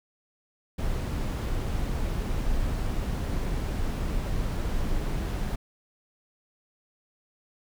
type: noise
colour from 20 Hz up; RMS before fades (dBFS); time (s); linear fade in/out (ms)
brown; -28; 0.78-5.56; 10
effects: none